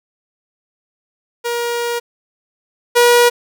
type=tone pair in turn; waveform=sawtooth; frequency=474.5 / 481.1 Hz; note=A#4 / B4; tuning=+31 / -45 cents; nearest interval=unison; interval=24 cents; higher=second; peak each=-14 / -4 dBFS; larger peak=second; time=1.44-2 / 2.95-3.3 s; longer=first; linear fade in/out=20 ms; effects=none